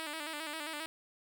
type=tone with vibrato; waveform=5% pulse; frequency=307.9 Hz; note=D#4; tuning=18 cents flat; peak=-27 dBFS; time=0-0.86 s; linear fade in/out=0 ms; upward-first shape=square; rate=7.5 Hz; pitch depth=73 cents each way; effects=none